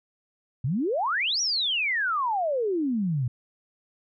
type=exponential two-way sweep; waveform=sine; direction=up then down; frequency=115.8 to 5920 to 115.8 Hz; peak=-23 dBFS; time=0.64-3.28 s; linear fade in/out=5 ms; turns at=1.41 s; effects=none